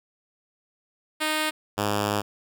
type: tone pair in turn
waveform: 5% pulse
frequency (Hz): 309.4 / 103.25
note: D#4 / G#2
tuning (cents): -10 / -10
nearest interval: octave + perfect fifth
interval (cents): 1900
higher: first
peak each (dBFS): -12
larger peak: neither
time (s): 1.2-1.51 / 1.77-2.22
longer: second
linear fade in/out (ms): 20
effects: none